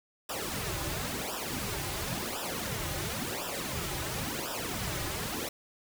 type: noise with flanger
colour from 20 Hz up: pink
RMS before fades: -35 dBFS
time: 0.29-5.49 s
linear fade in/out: 5 ms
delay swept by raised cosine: 0.46 to 4.46 ms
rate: 0.95 Hz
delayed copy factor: -0.9
effects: none